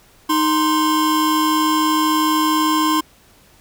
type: tone pair together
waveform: square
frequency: 311 / 1046 Hz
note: D#4 / C6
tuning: -1 / -1 cents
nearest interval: octave + major sixth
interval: 2100 cents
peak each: -18 dBFS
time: 0.29-3.01 s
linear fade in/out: 10 ms
effects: pink hiss -51 dBFS RMS until 3.6 s

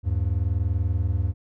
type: tone pair together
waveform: triangle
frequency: 78.74 / 99.2 Hz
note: D#2 / G2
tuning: +21 / +21 cents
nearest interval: major third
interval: 400 cents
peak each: -22 dBFS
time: 0.03-1.34 s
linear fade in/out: 50 ms
effects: none

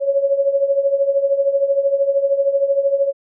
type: tone with tremolo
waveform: sine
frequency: 554.4 Hz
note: C#5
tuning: in tune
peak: -10 dBFS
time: 0-3.13 s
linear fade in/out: 50 ms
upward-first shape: triangle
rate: 13 Hz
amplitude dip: 80%
effects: none

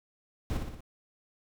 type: noise with echo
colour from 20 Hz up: brown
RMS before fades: -31 dBFS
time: 0.5-0.57 s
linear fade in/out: 0 ms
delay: 59 ms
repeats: 4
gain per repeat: -4 dB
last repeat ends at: 0.806 s
effects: none

